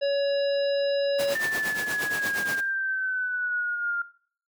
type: harmonic tone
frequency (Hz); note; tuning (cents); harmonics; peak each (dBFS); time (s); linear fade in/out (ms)
562; C#5; +24; 1 / 3 / 5 / 7 / 9; -22 / -37 / -38 / -39 / -40; 0.01-1.35; 20
type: noise with tremolo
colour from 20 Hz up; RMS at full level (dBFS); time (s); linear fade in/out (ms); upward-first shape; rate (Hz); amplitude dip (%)
pink; -30; 1.18-2.61; 20; triangle; 8.5; 85
type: exponential sweep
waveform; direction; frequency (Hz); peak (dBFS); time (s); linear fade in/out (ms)
sine; down; 1790 to 1396.9; -25; 1.35-4.02; 5
effects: noise-tail reverb RT60 0.5 s tail -17 dB re dry + high-pass 200 Hz 12 dB/octave

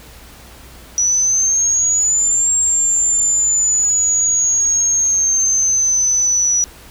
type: exponential two-way sweep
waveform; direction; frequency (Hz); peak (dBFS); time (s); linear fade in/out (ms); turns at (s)
sine; up then down; 5860 to 7470 to 5860; -12; 0.98-6.64; 0; 2.53
effects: added 60 Hz sine -42 dBFS peak until 6.9 s + pink hiss -41 dBFS RMS until 6.9 s

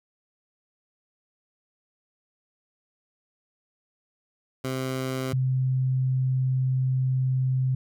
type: tone pair in turn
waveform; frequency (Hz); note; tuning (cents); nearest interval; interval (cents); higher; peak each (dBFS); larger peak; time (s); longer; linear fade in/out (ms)
15% pulse / sine; 130.81 / 129.91; C3 / C3; 0 / -12; unison; 12; first; -21; neither; 4.64-5.33 / 5.33-7.75; second; 5
effects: none

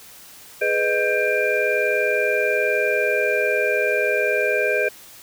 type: tone cluster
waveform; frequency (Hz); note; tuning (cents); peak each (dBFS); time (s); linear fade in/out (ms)
sine; 418.7 / 499 / 618 / 1580 / 2388; G#4 / B4 / D#5 / G6 / D7; +14 / +18 / -12 / +13 / +28; -24; 0.61-4.89; 10
effects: white hiss -44 dBFS RMS until 5.22 s

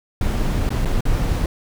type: noise with dropouts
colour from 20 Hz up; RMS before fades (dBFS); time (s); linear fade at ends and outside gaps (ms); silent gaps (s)
brown; -19; 0.21-1.46; 2; 0.692-0.704 / 0.85-0.855 / 1.008-1.053
effects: none

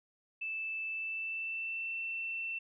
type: tone with pitch glide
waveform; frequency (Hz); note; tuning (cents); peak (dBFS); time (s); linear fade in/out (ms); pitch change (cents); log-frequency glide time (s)
sine; 2637 to 2685; E7 to E7; 0 to +31; -35; 0.41-2.59; 10; +31; 0.87-1.96
effects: none

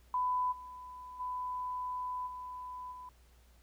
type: tone with level steps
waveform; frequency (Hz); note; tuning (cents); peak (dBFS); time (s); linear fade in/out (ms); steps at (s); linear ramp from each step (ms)
sine; 1000; B5; +21; -29 / -45 / -35 / -41 / -45; 0.14-3.09; 2; 0.51 / 1.19 / 2.26 / 2.91; 20
effects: added 60 Hz sine -60 dBFS peak until 3.62 s + pink hiss -68 dBFS RMS until 3.62 s

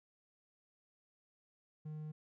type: tone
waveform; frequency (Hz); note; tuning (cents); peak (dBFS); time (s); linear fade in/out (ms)
triangle; 153.6; D#3; -22; -40; 1.85-2.12; 10
effects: none

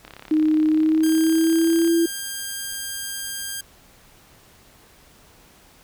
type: click train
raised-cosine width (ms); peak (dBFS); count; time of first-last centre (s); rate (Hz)
0.3; -23; 64; 0.05-1.876; 34.5
type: tone with pitch glide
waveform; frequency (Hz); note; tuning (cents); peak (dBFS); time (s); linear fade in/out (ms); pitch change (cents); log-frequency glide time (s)
sine; 310 to 334.2; D#4 to E4; -6 to +24; -15; 0.31-2.06; 5; +130; 0.67-1.89
type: tone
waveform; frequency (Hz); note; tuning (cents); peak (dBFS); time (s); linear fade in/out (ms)
5% pulse; 1601; G6; +36; -17; 1.03-3.61; 5
effects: pink hiss -52 dBFS RMS until 5.83 s

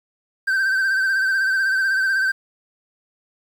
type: tone with vibrato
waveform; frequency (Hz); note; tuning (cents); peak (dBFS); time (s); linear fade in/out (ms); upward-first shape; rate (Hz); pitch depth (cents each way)
triangle; 1556; G6; -13; -15; 0.47-2.32; 10; sine; 16; 45
effects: 8-bit

